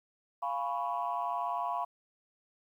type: chord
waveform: sine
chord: C# dominant seventh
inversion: first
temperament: equal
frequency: 698.5 / 830.6 / 987.8 / 1108.7 Hz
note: E#5 / G#5 / B5 / C#6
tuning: 0 / 0 / 0 / 0 cents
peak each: -35 / -39 / -34 / -37 dBFS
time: 0.42-1.85 s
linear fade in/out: 10 ms
effects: tanh soft clip ceiling -23 dBFS + 11-bit